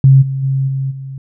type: tone with level steps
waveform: sine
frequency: 134.8 Hz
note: C#3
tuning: 48 cents flat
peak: -3 / -16 / -12 / -15 / -24 dBFS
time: 0.04-1.18 s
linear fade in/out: 2 ms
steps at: 0.21 / 0.42 / 0.67 / 0.9 s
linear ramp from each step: 20 ms
effects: none